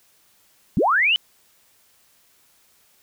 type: linear sweep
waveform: sine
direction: up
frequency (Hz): 130.81 to 3067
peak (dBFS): -15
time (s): 0.77-1.16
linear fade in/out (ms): 0
effects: white hiss -59 dBFS RMS until 3.02 s